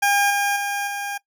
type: tone with level steps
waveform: 20% pulse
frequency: 807 Hz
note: G#5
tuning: 50 cents flat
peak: -11 / -14 / -18 / -21 dBFS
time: 0.02-1.18 s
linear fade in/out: 10 ms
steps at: 0.3 / 0.56 / 0.87 s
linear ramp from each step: 5 ms
effects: noise-tail reverb RT60 0.1 s tail -20 dB re dry